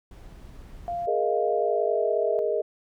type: noise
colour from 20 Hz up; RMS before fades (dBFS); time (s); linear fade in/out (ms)
brown; -44; 0.11-1.06; 2
type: tone with pitch glide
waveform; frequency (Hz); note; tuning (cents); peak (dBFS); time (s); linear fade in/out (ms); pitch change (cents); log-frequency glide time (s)
sine; 695 to 658.3; F5 to E5; -9 to -3; -27; 0.88-2.39; 0; -94; 1.55-2.09
type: chord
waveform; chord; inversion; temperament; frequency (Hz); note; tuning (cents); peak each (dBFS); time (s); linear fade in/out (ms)
sine; Ab suspended second; none; equal; 415.3 / 466.2 / 622.3; Ab4 / Bb4 / Eb5; 0 / 0 / 0; -27; 1.07-2.62; 10
effects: none